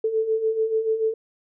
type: beating tone pair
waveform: sine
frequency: 436.9 / 443.8 Hz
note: A4 / A4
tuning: -12 / +15 cents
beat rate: 6.9 Hz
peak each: -27 / -21 dBFS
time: 0.04-1.14 s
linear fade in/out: 5 ms
effects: none